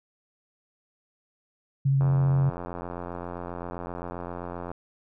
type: tone with vibrato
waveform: sine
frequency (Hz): 136.8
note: C#3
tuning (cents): -23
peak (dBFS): -19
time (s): 1.85-2.5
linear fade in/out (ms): 10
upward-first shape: sine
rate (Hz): 15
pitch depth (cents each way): 19
type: click train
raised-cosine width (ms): 1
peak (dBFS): -21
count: 238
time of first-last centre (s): 2.01-4.715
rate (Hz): 87.6
effects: none